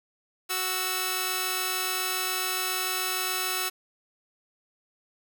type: tone pair together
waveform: 5% pulse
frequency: 370 / 1318.5 Hz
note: F#4 / E6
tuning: 0 / 0 cents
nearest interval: octave + minor seventh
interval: 2200 cents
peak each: -19 / -17 dBFS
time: 0.49-3.7 s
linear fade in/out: 20 ms
effects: none